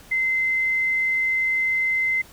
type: tone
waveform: sine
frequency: 2067 Hz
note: C7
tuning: 22 cents flat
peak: -19 dBFS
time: 0.11-2.22 s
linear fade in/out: 10 ms
effects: pink hiss -48 dBFS RMS until 2.32 s